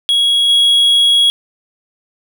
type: tone with level steps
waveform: triangle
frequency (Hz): 3322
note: G#7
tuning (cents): 0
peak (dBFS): -8 / -6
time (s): 0.09-1.3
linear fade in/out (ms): 0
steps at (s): 0.48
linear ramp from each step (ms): 20
effects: none